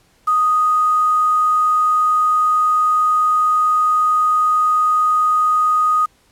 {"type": "tone with quantisation", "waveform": "sine", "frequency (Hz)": 1244.5, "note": "D#6", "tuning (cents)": 0, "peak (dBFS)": -12, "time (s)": [0.27, 6.06], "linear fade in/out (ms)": 10, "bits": 6, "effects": ["pink hiss -56 dBFS RMS until 6.31 s", "low-pass 12000 Hz 12 dB/octave"]}